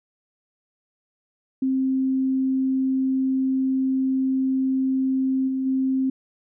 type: tone with level steps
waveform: sine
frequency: 263.7 Hz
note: C4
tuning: 14 cents sharp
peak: -19 / -22 / -19 dBFS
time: 1.62-6.1 s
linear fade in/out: 5 ms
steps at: 5.47 / 5.65 s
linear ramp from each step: 20 ms
effects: none